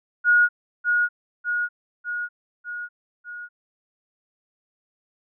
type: tone with echo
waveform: sine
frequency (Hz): 1444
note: F#6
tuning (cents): -43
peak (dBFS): -13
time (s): 0.24-0.49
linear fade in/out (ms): 50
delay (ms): 600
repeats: 5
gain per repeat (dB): -4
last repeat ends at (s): 3.49
effects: none